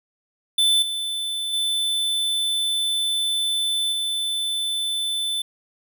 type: tone with level steps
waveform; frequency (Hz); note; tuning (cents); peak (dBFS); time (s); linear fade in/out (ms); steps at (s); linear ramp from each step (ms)
square; 3520; A7; 0; -16 / -25 / -21 / -23; 0.58-5.42; 5; 0.82 / 1.53 / 3.92; 5
effects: none